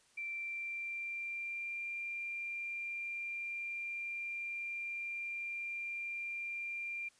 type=tone with pitch glide; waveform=sine; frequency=2349 to 2383 Hz; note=D7 to D7; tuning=0 to +25 cents; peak=-38 dBFS; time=0.17-7.09 s; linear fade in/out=10 ms; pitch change=+25 cents; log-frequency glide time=0.28-1.83 s; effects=white hiss -68 dBFS RMS until 7.19 s + resampled to 22050 Hz